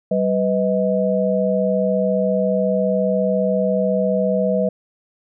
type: tone cluster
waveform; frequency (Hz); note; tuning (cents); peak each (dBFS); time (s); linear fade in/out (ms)
sine; 192.7 / 497.6 / 632; G3 / B4 / D#5; -29 / +13 / +27; -20; 0.11-4.69; 5
effects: none